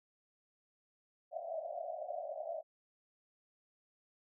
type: band-pass noise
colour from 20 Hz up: white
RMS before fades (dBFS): -42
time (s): 1.31-2.63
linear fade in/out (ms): 50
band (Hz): 590 to 700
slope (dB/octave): 96
effects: none